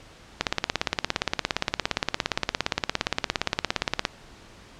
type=click train; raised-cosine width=0.2 ms; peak=-4 dBFS; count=64; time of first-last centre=0.41-4.052 s; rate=17.3 Hz; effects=pink hiss -49 dBFS RMS until 4.79 s + low-pass 6000 Hz 12 dB/octave